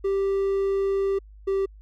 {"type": "tone pair in turn", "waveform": "triangle", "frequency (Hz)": [392, 389.5], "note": ["G4", "G4"], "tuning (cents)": [0, -11], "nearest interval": "unison", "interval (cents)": 11, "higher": "first", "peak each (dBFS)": -19, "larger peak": "neither", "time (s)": [[0.04, 1.19], [1.47, 1.66]], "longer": "first", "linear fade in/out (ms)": 10, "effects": ["added 51 Hz sine -44 dBFS peak until 1.81 s"]}